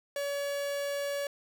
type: tone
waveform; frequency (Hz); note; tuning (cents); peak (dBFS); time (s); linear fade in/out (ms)
45% pulse; 567; C#5; +39; -31; 0.16-1.27; 2
effects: none